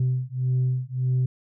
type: beating tone pair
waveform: sine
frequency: 126.9 / 128.6 Hz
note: B2 / C3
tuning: +47 / -30 cents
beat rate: 1.7 Hz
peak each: -23 dBFS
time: 0-1.26 s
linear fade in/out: 5 ms
effects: tanh soft clip ceiling -17 dBFS